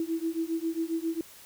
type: beating tone pair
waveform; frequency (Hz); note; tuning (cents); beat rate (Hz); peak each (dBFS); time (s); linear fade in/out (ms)
sine; 324.6 / 332; E4 / E4; -27 / +12; 7.4; -31; 0-1.21; 2
effects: white hiss -51 dBFS RMS until 1.45 s